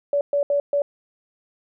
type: tone bursts at uneven times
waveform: sine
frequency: 572 Hz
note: D5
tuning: 46 cents flat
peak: -17 dBFS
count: 4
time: 0.13-0.21 / 0.33-0.43 / 0.5-0.6 / 0.73-0.82 s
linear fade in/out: 2 ms
effects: none